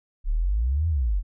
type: exponential two-way sweep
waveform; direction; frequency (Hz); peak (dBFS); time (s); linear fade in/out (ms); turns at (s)
sine; up then down; 33.1 to 85.4 to 41.44; -20; 0.24-1.23; 50; 0.88
effects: none